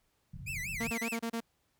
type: low-pass noise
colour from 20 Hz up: white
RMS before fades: -44 dBFS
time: 0.33-0.91 s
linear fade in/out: 5 ms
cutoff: 170 Hz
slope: 48 dB/octave
type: tone with vibrato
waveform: 45% pulse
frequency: 2294 Hz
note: D7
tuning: 41 cents flat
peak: -36 dBFS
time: 0.46-1.17 s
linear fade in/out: 20 ms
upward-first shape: sine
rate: 5.1 Hz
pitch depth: 270 cents each way
type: tone bursts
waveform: sawtooth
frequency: 230 Hz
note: A#3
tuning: 23 cents flat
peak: -29 dBFS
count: 6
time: 0.8-1.406 s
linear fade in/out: 10 ms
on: 76 ms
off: 30 ms
effects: pink hiss -75 dBFS RMS until 1.79 s